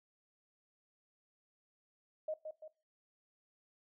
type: tone with echo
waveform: sine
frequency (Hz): 622.3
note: D#5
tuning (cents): 0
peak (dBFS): -35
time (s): 2.28-2.34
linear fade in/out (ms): 5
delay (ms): 170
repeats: 2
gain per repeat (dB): -6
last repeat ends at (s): 2.68
effects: noise-tail reverb RT60 0.3 s tail -19 dB re dry